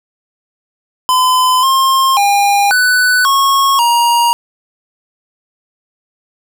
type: tone with pitch steps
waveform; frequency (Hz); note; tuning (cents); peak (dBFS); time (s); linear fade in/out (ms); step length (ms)
square; 1017 / 1065 / 807 / 1494 / 1095 / 945; C6 / C6 / G#5 / F#6 / C#6 / A#5; -50 / +30 / -50 / +16 / -22 / +23; -9; 1.09-4.33; 0; 540
effects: none